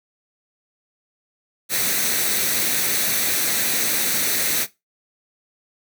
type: noise with comb filter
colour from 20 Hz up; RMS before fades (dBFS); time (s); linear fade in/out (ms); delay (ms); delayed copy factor
white; -21; 1.69-4.67; 50; 0.49; +0.5
effects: noise-tail reverb RT60 0.2 s tail -17 dB re dry + high-pass 150 Hz 12 dB/octave